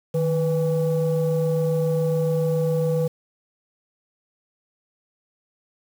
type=tone pair together; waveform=sine; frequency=155.57 / 493.9 Hz; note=D#3 / B4; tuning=0 / 0 cents; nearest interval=octave + minor sixth; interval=2000 cents; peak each=-20 dBFS; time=0.14-3.08 s; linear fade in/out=10 ms; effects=tanh soft clip ceiling -15 dBFS + 7-bit